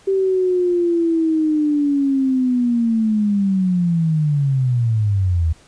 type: linear sweep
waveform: sine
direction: down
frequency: 390 to 77.78 Hz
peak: -14 dBFS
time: 0.07-5.53 s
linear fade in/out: 10 ms
effects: pink hiss -50 dBFS RMS until 5.67 s + resampled to 22050 Hz